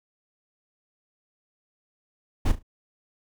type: noise with echo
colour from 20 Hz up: brown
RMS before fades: -18 dBFS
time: 2.45-2.52 s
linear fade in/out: 10 ms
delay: 36 ms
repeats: 3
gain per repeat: -12 dB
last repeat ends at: 2.628 s
effects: none